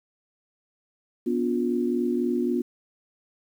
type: tone cluster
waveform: sine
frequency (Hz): 244.6 / 288.3 / 355.2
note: B3 / D4 / F4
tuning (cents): -16 / -32 / +29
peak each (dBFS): -25 / -30 / -26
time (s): 1.26-2.62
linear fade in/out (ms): 10
effects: 9-bit